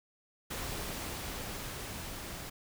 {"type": "noise with level ramp", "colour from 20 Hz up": "pink", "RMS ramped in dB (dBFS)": [-38, -43], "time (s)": [0.5, 2.5], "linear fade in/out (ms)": 10, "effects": []}